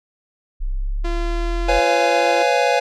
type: linear sweep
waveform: sine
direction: up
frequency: 31.49 to 43.65 Hz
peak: -19 dBFS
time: 0.6-1.8 s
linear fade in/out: 20 ms
type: tone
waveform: sawtooth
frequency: 342.5 Hz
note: F4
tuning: 34 cents flat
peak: -21 dBFS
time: 1.04-2.43 s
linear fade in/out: 10 ms
type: chord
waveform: square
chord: C# dominant seventh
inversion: third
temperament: just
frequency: 498.9 / 554.4 / 693 / 831.5 Hz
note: B4 / C#5 / E#5 / G#5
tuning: +17 / 0 / -14 / +2 cents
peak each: -21 dBFS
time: 1.68-2.8 s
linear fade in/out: 10 ms
effects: low-pass 5000 Hz 12 dB/octave